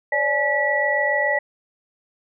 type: tone cluster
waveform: sine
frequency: 540 / 587 / 846 / 1946 Hz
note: C#5 / D5 / G#5 / B6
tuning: -45 / -1 / +32 / -26 cents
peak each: -29 / -23 / -26 / -20 dBFS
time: 0.12-1.39 s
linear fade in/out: 5 ms
effects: none